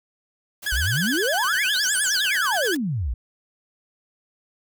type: noise with tremolo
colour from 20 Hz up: white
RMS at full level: -37 dBFS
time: 0.62-2.77 s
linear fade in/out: 10 ms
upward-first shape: sine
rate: 9.9 Hz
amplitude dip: 80%
type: tone with vibrato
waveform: sawtooth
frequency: 1595 Hz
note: G6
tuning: 30 cents sharp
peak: -19 dBFS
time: 0.66-2.75 s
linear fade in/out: 5 ms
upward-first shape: sine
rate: 9.7 Hz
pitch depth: 130 cents each way
type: exponential two-way sweep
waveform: sine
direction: up then down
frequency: 51.91 to 10160 to 51.91 Hz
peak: -22 dBFS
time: 0.72-3.14 s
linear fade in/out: 5 ms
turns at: 1.99 s
effects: none